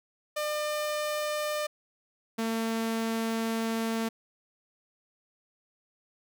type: tone pair in turn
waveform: sawtooth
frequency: 601 / 225.8 Hz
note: D5 / A3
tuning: +40 / +45 cents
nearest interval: octave + perfect fourth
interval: 1695 cents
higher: first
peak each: -25 / -24 dBFS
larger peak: second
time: 0.36-1.67 / 2.38-4.09 s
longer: second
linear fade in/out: 10 ms
effects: none